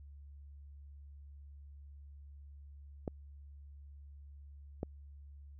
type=clicks; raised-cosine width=2 ms; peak=-23 dBFS; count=2; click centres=3.078 / 4.831 s; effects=added 71 Hz sine -50 dBFS peak until 5.59 s